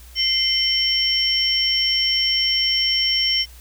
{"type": "tone cluster", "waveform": "sine", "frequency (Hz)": [2097, 3068, 5460], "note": ["C7", "G7", "F8"], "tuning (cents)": [3, -38, -40], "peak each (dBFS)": [-26, -21, -19], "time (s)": [0.15, 3.46], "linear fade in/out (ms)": 50, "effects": ["added 60 Hz sine -41 dBFS peak until 3.6 s", "white hiss -48 dBFS RMS until 3.6 s"]}